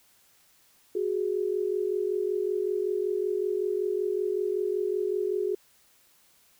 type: tone pair together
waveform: sine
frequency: 370 / 415.3 Hz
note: F#4 / G#4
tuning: 0 / 0 cents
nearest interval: major second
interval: 200 cents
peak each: -28 dBFS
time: 0.95-5.55 s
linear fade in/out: 5 ms
effects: white hiss -62 dBFS RMS until 6.59 s